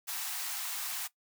white high-pass noise, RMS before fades -37 dBFS, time 0.07-1.08 s, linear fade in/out 20 ms, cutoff 690 Hz, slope 96 dB/octave, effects noise-tail reverb RT60 0.1 s tail -17 dB re dry

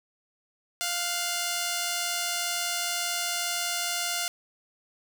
5% pulse tone pair together, 699 / 1480 Hz, F5 / F#6, +1 / 0 cents, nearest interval octave + minor second, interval 1299 cents, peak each -17 / -23 dBFS, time 0.81-4.28 s, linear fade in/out 0 ms, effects none

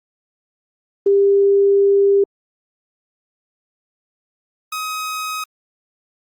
sine / sawtooth tone pair in turn, 398.2 / 1264.2 Hz, G4 / D#6, +27 / +27 cents, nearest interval octave + minor sixth, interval 2000 cents, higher second, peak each -10 / -19 dBFS, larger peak first, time 1.06-2.24 / 4.72-5.44 s, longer first, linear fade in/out 5 ms, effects Opus 24 kbps

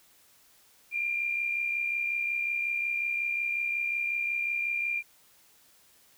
sine tone with amplitude modulation, 2392 Hz, D7, 31 cents sharp, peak -25 dBFS, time 0.91-5.03 s, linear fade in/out 50 ms, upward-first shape sine, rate 65.5 Hz, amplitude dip 50%, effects white hiss -61 dBFS RMS until 6.17 s

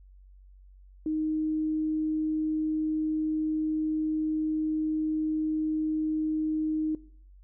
sine tone, 311.1 Hz, D#4, in tune, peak -26 dBFS, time 1.06-6.95 s, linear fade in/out 2 ms, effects noise-tail reverb RT60 0.6 s tail -21 dB re dry + added 47 Hz sine -50 dBFS peak until 7.43 s

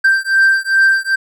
triangle beating tone pair, 1568 / 1570.5 Hz, G6 / G6, 0 / +3 cents, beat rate 2.5 Hz, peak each -11 dBFS, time 0.04-1.16 s, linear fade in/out 10 ms, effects none

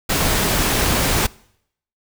pink noise, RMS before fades -18 dBFS, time 0.09-1.27 s, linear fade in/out 10 ms, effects noise-tail reverb RT60 0.7 s tail -23 dB re dry

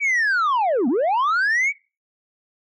sine linear two-way sweep, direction down then up, 2321 to 219.9 to 2321 Hz, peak -14 dBFS, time 0-1.73 s, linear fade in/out 50 ms, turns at 0.88 s, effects noise-tail reverb RT60 0.3 s tail -23 dB re dry + tanh soft clip ceiling -16 dBFS

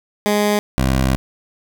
15% pulse tone pair in turn, 207.7 / 65.42 Hz, G#3 / C2, 0 / 0 cents, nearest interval octave + minor sixth, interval 2000 cents, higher first, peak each -8 dBFS, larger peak neither, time 0.26-0.59 / 0.78-1.16 s, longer second, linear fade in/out 0 ms, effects none

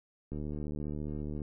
click train, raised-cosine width 3 ms, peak -26 dBFS, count 83, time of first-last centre 0.32-1.418 s, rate 74.7 Hz, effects none

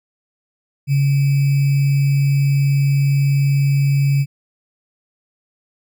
sine tone with sample-and-hold, 139.4 Hz, C#3, 10 cents sharp, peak -12 dBFS, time 0.87-4.26 s, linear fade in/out 50 ms, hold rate 2450 Hz, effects none

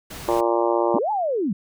pink noise, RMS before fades -36 dBFS, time 0.1-0.41 s, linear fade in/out 10 ms
harmonic tone, 116.5 Hz, A#2, 1 cent flat, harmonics 3 / 4 / 5 / 6 / 7 / 8 / 9 / 10, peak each -22 / -26 / -23 / -31 / -27 / -27 / -30 / -35 dBFS, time 0.28-0.99 s, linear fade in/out 5 ms
sine linear two-way sweep, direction up then down, 169.1 to 880 to 169.1 Hz, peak -20 dBFS, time 0.94-1.53 s, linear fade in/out 5 ms, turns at 1.11 s
effects none

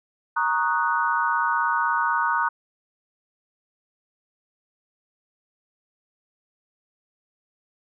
sine chord, D# minor seventh, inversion second, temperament equal, 932.3 / 1108.7 / 1244.5 / 1480 Hz, A#5 / C#6 / D#6 / F#6, 0 / 0 / 0 / 0 cents, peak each -24 / -28 / -26 / -25 dBFS, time 0.36-2.49 s, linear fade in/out 10 ms, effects none

